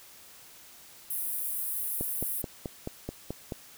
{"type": "high-pass noise", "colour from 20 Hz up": "pink", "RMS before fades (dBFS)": -33, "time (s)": [1.1, 2.42], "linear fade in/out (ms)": 5, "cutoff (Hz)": 9800, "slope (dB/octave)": 48}
{"type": "click train", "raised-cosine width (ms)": 2, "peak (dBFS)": -20, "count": 8, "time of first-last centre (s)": [2.01, 3.522], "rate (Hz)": 4.63}
{"effects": ["white hiss -52 dBFS RMS until 3.77 s"]}